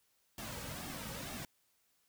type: noise with flanger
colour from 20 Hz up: pink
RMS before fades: -44 dBFS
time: 0.38-1.45 s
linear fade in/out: 2 ms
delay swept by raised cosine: 2 to 2.94 ms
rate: 2.1 Hz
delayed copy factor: -0.65
effects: white hiss -75 dBFS RMS until 2.08 s